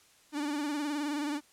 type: tone with vibrato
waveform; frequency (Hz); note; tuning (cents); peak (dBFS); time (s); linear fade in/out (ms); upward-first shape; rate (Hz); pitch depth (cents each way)
45% pulse; 293.7; D4; 0; -31; 0.32-1.41; 50; sine; 19; 65
effects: white hiss -62 dBFS RMS until 1.52 s + low-pass 10000 Hz 12 dB/octave